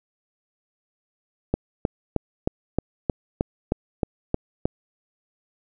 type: click train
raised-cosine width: 2 ms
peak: -7 dBFS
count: 11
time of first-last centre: 1.54-4.655 s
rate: 3.21 Hz
effects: none

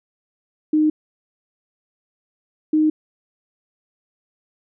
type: tone pair in turn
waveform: sine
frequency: 307.4 / 309.2 Hz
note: D#4 / D#4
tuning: -21 / -11 cents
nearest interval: unison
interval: 10 cents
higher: second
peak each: -13 dBFS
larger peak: neither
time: 0.73-0.9 / 2.73-2.9 s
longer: neither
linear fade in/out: 5 ms
effects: none

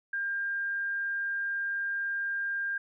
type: tone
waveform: sine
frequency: 1601 Hz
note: G6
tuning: 36 cents sharp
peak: -29 dBFS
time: 0.13-2.78 s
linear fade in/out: 5 ms
effects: none

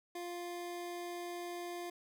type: tone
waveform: 25% pulse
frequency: 349.6 Hz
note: F4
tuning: 2 cents sharp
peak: -37 dBFS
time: 0.15-1.9 s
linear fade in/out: 5 ms
effects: none

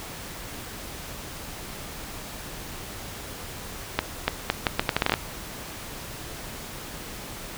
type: accelerating click train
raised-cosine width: 0.3 ms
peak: -4 dBFS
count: 12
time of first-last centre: 3.99-5.139 s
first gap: 290 ms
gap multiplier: 0.76
effects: pink hiss -38 dBFS RMS until 7.57 s

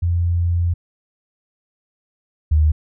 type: tone pair in turn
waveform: sine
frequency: 86.3 / 76.85 Hz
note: F2 / D#2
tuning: -20 / -21 cents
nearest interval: major second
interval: 201 cents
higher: first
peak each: -15 / -11 dBFS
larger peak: second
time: 0.02-0.74 / 2.51-2.72 s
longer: first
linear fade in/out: 10 ms
effects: none

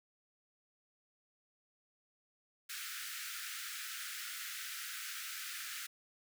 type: high-pass noise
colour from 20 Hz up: pink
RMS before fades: -44 dBFS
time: 2.69-5.87 s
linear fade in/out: 10 ms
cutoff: 1300 Hz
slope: 96 dB/octave
effects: none

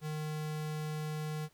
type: tone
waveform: square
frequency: 153.5 Hz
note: D#3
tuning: 23 cents flat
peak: -36 dBFS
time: 0.01-1.49 s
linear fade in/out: 50 ms
effects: pink hiss -68 dBFS RMS until 1.53 s

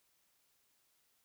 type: silence
effects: white hiss -75 dBFS RMS until 1.24 s

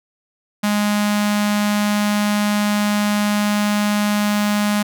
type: tone with notch filter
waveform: sawtooth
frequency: 207.7 Hz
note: G#3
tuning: in tune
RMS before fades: -18 dBFS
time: 0.63-4.83 s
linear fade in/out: 10 ms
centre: 420 Hz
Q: 1.4
effects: none

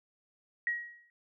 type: tone with exponential decay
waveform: sine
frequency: 1900 Hz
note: A#6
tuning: 33 cents sharp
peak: -26 dBFS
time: 0.67-1.1 s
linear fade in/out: 1 ms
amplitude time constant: 93 ms
effects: none

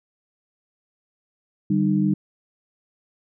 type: tone cluster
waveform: sine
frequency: 147.6 / 194 / 305.1 Hz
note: D3 / G3 / D#4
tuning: +9 / -18 / -34 cents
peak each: -25 / -19 / -23 dBFS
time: 1.7-2.14 s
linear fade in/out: 5 ms
effects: none

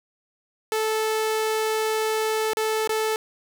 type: tone with dropouts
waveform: sawtooth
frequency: 437.3 Hz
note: A4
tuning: 11 cents flat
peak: -18 dBFS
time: 0.72-3.16 s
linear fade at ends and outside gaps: 1 ms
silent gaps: 2.534-2.57 / 2.875-2.893 s
effects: none

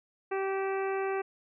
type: harmonic tone with a mistuned harmonic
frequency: 387.6 Hz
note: G4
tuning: 20 cents flat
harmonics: 1 / 2 / 3 / 4 / 5 / 6 / 7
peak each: -30 / -36 / -40 / -42 / -44 / -46 / -47 dBFS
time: 0.31-1.22 s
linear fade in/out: 10 ms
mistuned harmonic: 7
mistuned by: -40 cents
effects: none

